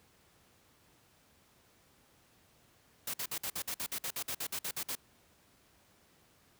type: noise bursts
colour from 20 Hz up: white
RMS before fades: -37 dBFS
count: 16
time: 3.07-4.953 s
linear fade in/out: 5 ms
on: 68 ms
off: 53 ms
effects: pink hiss -66 dBFS RMS until 6.59 s + high-pass 60 Hz 12 dB/octave